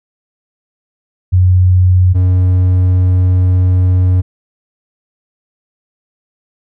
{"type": "tone pair in turn", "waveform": ["sine", "triangle"], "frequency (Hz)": [91.5, 91.5], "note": ["F#2", "F#2"], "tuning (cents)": [-19, -19], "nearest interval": "unison", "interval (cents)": 0, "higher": "neither", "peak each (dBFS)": -5, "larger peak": "neither", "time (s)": [[1.32, 2.14], [2.14, 4.22]], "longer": "second", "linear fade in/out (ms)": 20, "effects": []}